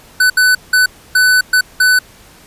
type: tone bursts at uneven times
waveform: square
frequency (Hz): 1500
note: F#6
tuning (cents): +23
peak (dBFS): -8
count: 6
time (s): 0.2-0.3 / 0.37-0.55 / 0.73-0.86 / 1.15-1.41 / 1.53-1.61 / 1.8-1.99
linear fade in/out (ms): 5
effects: pink hiss -42 dBFS RMS until 2.46 s + resampled to 32000 Hz